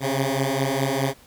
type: beating tone pair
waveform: 10% pulse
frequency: 133.2 / 138 Hz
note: C3 / C#3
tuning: +31 / -7 cents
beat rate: 4.8 Hz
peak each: -16 / -16 dBFS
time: 0-1.14 s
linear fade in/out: 50 ms
effects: pink hiss -52 dBFS RMS until 1.26 s